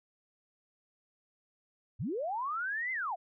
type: linear two-way sweep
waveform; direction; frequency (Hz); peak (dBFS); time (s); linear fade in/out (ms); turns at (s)
sine; up then down; 76.3 to 2093 to 635; -32; 1.99-3.16; 20; 2.92
effects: none